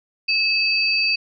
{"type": "tone pair together", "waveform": "sine", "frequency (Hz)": [2594, 4625], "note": ["E7", "D8"], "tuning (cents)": [-28, -27], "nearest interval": "minor seventh", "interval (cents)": 1001, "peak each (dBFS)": [-19, -20], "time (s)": [0.28, 1.16], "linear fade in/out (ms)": 10, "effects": []}